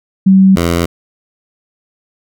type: tone pair in turn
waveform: sine / 10% pulse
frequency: 191.3 / 85.21 Hz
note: G3 / F2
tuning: -42 / -42 cents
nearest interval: octave + major second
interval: 1400 cents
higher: first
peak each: -3 dBFS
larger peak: neither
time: 0.26-0.56 / 0.56-0.86 s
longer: neither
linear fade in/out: 10 ms
effects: none